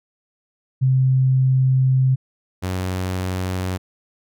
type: tone pair in turn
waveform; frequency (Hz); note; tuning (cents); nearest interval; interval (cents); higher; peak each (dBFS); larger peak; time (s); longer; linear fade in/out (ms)
sine / sawtooth; 130.81 / 92.5; C3 / F#2; 0 / 0; tritone; 600; first; -13 / -18; first; 0.81-2.16 / 2.62-3.78; first; 20
effects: none